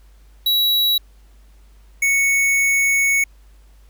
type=tone pair in turn; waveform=square; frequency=3900 / 2216 Hz; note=B7 / C#7; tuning=-23 / -1 cents; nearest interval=minor seventh; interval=978 cents; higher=first; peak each=-15 dBFS; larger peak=neither; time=0.46-0.98 / 2.02-3.24 s; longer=second; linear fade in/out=5 ms; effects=added 50 Hz sine -45 dBFS peak until 3.89 s + pink hiss -59 dBFS RMS until 3.89 s